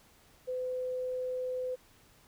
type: tone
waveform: sine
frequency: 507 Hz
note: B4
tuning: 45 cents sharp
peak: -32 dBFS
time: 0.47-1.76 s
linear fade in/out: 20 ms
effects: pink hiss -62 dBFS RMS until 2.27 s